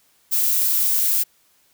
violet noise, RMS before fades -19 dBFS, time 0.31-1.24 s, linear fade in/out 20 ms, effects white hiss -60 dBFS RMS until 1.73 s

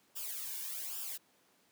blue noise with flanger, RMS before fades -41 dBFS, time 0.15-1.18 s, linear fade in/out 20 ms, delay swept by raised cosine 0.47 to 1.57 ms, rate 1.2 Hz, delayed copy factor -0.8, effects pink hiss -69 dBFS RMS until 1.71 s + high-pass 200 Hz 12 dB/octave

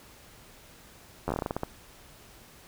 slowing click train, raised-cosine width 1 ms, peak -15 dBFS, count 12, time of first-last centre 1.28-1.634 s, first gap 11 ms, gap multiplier 1.2, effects pink hiss -53 dBFS RMS until 2.67 s

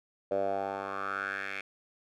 10% pulse tone with band-pass filter sweep, 98 Hz, G2, in tune, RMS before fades -34 dBFS, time 0.31-1.61 s, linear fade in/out 5 ms, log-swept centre 560 to 2200 Hz, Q 4.9, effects none

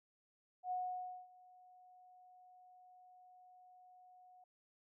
sine tone with ADSR envelope, 731 Hz, F#5, 21 cents flat, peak -36 dBFS, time 0.63-4.44 s, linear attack 82 ms, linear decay 560 ms, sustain -24 dB, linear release 4 ms, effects none

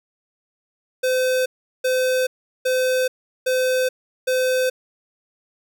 square tone bursts, 512 Hz, C5, 38 cents flat, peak -18 dBFS, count 5, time 1.03-4.7 s, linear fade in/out 10 ms, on 430 ms, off 380 ms, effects none

